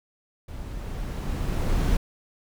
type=noise with level ramp; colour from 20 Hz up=brown; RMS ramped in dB=-37 to -21 dBFS; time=0.48-1.97 s; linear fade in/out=5 ms; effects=none